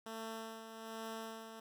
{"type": "tone with tremolo", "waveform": "10% pulse", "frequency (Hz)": 223.6, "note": "A3", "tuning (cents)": 28, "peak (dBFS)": -34, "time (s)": [0.06, 1.6], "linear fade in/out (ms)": 5, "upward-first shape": "sine", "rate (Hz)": 1.2, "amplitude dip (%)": 55, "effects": []}